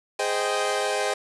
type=chord; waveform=sawtooth; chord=Ab major seventh; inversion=none; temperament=equal with one note detuned; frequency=415.3 / 518.4 / 622.3 / 784 Hz; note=Ab4 / C5 / Eb5 / G5; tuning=0 / -16 / 0 / 0 cents; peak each=-25 dBFS; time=0.19-1.14 s; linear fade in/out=5 ms; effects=resampled to 24000 Hz + 7-bit